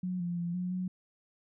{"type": "tone with pitch steps", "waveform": "sine", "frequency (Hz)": [182.2, 174, 172.3, 180.5, 183.4], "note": ["F#3", "F3", "F3", "F#3", "F#3"], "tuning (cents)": [-26, -6, -23, -43, -15], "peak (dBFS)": -31, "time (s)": [0.03, 0.88], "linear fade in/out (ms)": 5, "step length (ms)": 170, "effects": []}